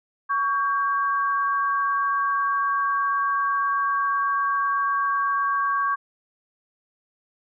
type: tone pair together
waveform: sine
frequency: 1123 / 1595.2 Hz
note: C#6 / G6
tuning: +22 / +30 cents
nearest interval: tritone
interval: 608 cents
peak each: -21 / -27 dBFS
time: 0.29-5.96 s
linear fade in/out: 20 ms
effects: none